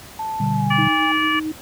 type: tone with pitch glide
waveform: sine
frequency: 879 to 810.7 Hz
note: A5 to G#5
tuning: -2 to -42 cents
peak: -23 dBFS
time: 0.19-1.12 s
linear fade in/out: 5 ms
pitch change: -140 cents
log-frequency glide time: 0.52-0.73 s
type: chord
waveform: sine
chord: G major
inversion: first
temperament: equal with one note detuned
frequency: 121.56 / 146.83 / 196 Hz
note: B2 / D3 / G3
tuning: -27 / 0 / 0 cents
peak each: -23 / -22 / -22 dBFS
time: 0.4-0.88 s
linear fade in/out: 5 ms
type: harmonic tone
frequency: 580 Hz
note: D5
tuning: 22 cents flat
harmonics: 2 / 3 / 4 / 5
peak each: -21 / -23 / -24 / -25 dBFS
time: 0.7-1.4 s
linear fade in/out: 10 ms
type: tone with tremolo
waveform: sine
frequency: 312.2 Hz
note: D#4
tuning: 6 cents sharp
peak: -21 dBFS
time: 0.78-1.52 s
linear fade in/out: 5 ms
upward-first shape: sine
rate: 8.9 Hz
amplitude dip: 30%
effects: pink hiss -40 dBFS RMS until 1.61 s + high-pass 60 Hz 12 dB/octave